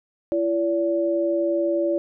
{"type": "tone pair together", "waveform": "sine", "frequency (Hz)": [337.5, 574], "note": ["E4", "D5"], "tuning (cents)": [41, -40], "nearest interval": "major sixth", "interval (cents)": 919, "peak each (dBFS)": -22, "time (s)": [0.32, 1.98], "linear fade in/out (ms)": 0, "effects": []}